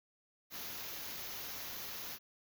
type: band-stop noise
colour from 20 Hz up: white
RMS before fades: -44 dBFS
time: 0.5-2.19 s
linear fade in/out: 50 ms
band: 6800 to 11000 Hz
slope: 96 dB/octave
effects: none